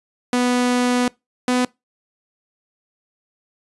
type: tone pair in turn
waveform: sawtooth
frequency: 246.9 / 249.8 Hz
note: B3 / B3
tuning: 0 / +20 cents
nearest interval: unison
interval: 20 cents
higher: second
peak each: -12 dBFS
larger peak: neither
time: 0.33-1.08 / 1.48-1.65 s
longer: first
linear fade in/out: 2 ms
effects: noise-tail reverb RT60 0.2 s tail -23 dB re dry + resampled to 24000 Hz

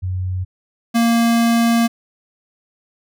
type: tone pair in turn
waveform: sine / square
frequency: 92.2 / 232.3 Hz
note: F#2 / A#3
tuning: -6 / -6 cents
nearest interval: octave + major third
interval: 1600 cents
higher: second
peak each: -19 / -13 dBFS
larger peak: second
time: 0.02-0.45 / 0.94-1.88 s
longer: second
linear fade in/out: 20 ms
effects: none

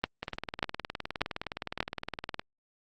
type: two click trains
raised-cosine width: 0.3 ms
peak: -18 / -10 dBFS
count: 43 / 4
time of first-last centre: 0.23-2.395 / 0.04-1.805 s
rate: 19.4 / 1.7 Hz
effects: Opus 32 kbps

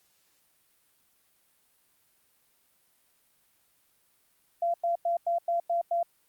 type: tone bursts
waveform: sine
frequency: 685 Hz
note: F5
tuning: 34 cents flat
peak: -24 dBFS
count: 7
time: 4.62-6.03 s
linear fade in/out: 5 ms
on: 120 ms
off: 95 ms
effects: white hiss -68 dBFS RMS until 6.28 s + Opus 48 kbps

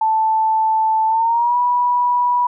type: tone with pitch glide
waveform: sine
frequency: 880 to 976.4 Hz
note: A5 to B5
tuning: 0 to -20 cents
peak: -13 dBFS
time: 0.01-2.47 s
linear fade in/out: 5 ms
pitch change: +180 cents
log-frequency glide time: 1.07-1.57 s
effects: none

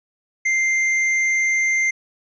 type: tone with tanh clipping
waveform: sine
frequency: 2093 Hz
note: C7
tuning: in tune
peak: -18 dBFS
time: 0.45-1.91 s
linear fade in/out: 10 ms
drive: 10 dB
effects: resampled to 16000 Hz

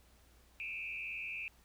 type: tone with frequency modulation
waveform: sine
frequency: 2499 Hz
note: D#7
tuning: 7 cents sharp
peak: -39 dBFS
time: 0.6-1.48 s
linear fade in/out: 0 ms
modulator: 83.2 Hz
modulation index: 2.2
effects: added 60 Hz sine -65 dBFS peak until 1.64 s + pink hiss -67 dBFS RMS until 1.64 s

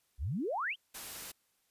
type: exponential sweep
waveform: sine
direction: up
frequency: 53.7 to 3315 Hz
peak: -32 dBFS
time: 0.18-0.76 s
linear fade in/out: 50 ms
type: noise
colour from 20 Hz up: white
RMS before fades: -44 dBFS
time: 0.94-1.32 s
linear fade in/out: 10 ms
effects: white hiss -75 dBFS RMS until 1.7 s + resampled to 32000 Hz

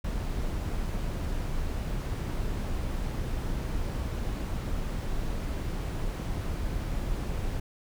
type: noise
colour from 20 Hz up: brown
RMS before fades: -31 dBFS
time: 0.04-7.6 s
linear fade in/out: 5 ms
effects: none

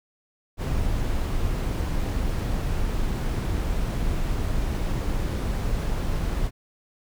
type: noise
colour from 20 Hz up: brown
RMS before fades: -25 dBFS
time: 0.57-6.51 s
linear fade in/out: 50 ms
effects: none

